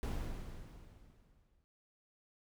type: noise with exponential decay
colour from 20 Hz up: brown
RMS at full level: -35 dBFS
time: 0.03-1.64 s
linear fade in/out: 0 ms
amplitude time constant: 350 ms
effects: none